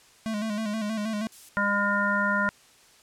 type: tone with vibrato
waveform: square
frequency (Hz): 214.7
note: A3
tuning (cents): -42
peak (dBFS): -28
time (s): 0.26-1.27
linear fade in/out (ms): 0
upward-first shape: square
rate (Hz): 6.3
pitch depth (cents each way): 55
type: noise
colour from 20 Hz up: violet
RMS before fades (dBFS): -41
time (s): 1.32-1.49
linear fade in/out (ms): 2
type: harmonic tone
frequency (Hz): 202.7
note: G#3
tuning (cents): -42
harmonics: 1 / 3 / 5 / 7 / 9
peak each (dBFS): -29 / -32 / -29 / -25 / -31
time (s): 1.57-2.49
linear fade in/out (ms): 0
effects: white hiss -56 dBFS RMS until 3.02 s + low-pass 9000 Hz 12 dB/octave